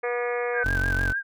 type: harmonic tone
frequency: 241.9 Hz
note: B3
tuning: 36 cents flat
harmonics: 2 / 3 / 4 / 5 / 6 / 7 / 8 / 9 / 10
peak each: -26 / -34 / -40 / -36 / -43 / -35 / -39 / -36 / -44 dBFS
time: 0.03-0.64 s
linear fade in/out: 10 ms
type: tone with vibrato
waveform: sine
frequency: 1567 Hz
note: G6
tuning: 1 cent flat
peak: -24 dBFS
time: 0.53-1.23 s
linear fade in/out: 50 ms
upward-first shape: sine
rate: 6.5 Hz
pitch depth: 66 cents each way
type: tone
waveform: 25% pulse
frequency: 45.88 Hz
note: F#1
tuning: 14 cents flat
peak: -21 dBFS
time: 0.64-1.13 s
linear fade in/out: 20 ms
effects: none